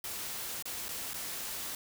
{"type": "noise with dropouts", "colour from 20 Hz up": "white", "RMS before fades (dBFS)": -39, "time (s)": [0.04, 1.75], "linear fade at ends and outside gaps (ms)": 2, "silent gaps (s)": [[0.625, 0.655], [0.884, 0.889], [1.134, 1.141]], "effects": []}